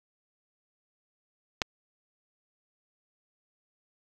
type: clicks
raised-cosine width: 0.2 ms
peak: -7 / -29 dBFS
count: 2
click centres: 1.618 / 1.622 s
effects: none